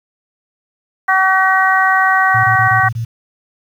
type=harmonic tone; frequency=379.5 Hz; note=F#4; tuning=44 cents sharp; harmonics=2 / 3 / 4 / 5; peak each=-15 / -15 / -15 / -15 dBFS; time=1.08-2.89 s; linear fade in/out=10 ms
type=tone bursts; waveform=sine; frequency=114.9 Hz; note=A#2; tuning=25 cents flat; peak=-17 dBFS; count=6; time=2.34-3.05 s; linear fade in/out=10 ms; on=100 ms; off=22 ms
effects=7-bit